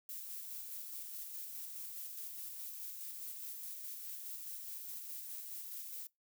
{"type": "noise with tremolo", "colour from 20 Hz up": "violet", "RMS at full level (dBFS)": -45, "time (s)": [0.09, 6.07], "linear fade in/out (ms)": 2, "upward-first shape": "square", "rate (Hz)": 4.8, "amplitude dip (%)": 25, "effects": ["noise-tail reverb RT60 0.2 s tail -24 dB re dry"]}